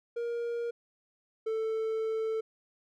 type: tone pair in turn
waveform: triangle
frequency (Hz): 470.9 / 442.8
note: A#4 / A4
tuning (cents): +18 / +11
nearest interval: minor second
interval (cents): 107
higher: first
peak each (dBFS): -29 / -27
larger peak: second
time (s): 0.16-0.71 / 1.46-2.41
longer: second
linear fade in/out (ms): 10
effects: none